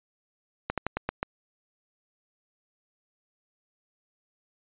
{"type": "slowing click train", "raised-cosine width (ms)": 0.5, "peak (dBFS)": -12, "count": 6, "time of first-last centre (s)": [0.7, 1.23], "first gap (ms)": 77, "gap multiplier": 1.16, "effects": ["resampled to 8000 Hz"]}